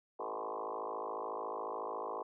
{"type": "tone with frequency modulation", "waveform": "sine", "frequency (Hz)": 740, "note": "F#5", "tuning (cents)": 0, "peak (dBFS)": -37, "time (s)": [0.19, 2.23], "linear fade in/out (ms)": 10, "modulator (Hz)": 54, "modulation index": 6.7, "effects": []}